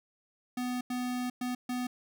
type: tone bursts at uneven times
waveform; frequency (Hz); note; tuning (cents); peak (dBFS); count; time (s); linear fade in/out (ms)
square; 248.6; B3; +12; -32; 4; 0.57-0.81 / 0.9-1.3 / 1.41-1.55 / 1.69-1.87; 5
effects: none